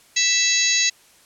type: harmonic tone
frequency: 659.3 Hz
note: E5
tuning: in tune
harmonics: 3 / 4 / 5 / 6 / 7 / 8 / 9 / 10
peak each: -25 / -24 / -32 / -22 / -27 / -29 / -32 / -20 dBFS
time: 0.16-0.9 s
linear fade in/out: 10 ms
effects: white hiss -53 dBFS RMS until 1.25 s + low-pass 11000 Hz 12 dB/octave